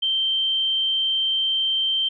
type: tone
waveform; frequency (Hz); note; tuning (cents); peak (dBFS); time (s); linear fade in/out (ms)
sine; 3131; G7; -3; -19; 0.02-2.09; 10
effects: none